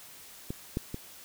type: clicks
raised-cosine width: 3 ms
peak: -21 / -16 / -22 dBFS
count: 3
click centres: 0.505 / 0.771 / 0.944 s
effects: white hiss -50 dBFS RMS until 1.24 s